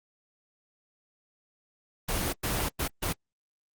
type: noise bursts at uneven times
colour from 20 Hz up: pink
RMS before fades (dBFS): -29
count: 4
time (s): 2.08-2.33 / 2.43-2.69 / 2.79-2.88 / 3.02-3.13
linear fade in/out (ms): 10
effects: Opus 24 kbps